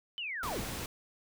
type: linear sweep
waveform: sine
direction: down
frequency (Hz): 3072 to 46.25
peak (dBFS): -35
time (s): 0.18-0.62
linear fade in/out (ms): 0
type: noise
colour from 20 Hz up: pink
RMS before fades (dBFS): -39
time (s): 0.43-0.86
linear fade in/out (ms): 2
effects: none